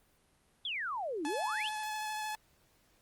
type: exponential two-way sweep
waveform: sine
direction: down then up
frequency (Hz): 3553 to 280.3 to 3553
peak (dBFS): -34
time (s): 0.65-1.69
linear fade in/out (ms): 2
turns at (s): 1.26
type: tone with vibrato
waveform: sawtooth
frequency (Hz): 857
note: A5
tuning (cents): -46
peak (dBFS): -32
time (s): 1.25-2.35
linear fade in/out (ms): 0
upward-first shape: triangle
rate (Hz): 13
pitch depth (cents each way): 17
effects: pink hiss -69 dBFS RMS until 3.01 s + Opus 32 kbps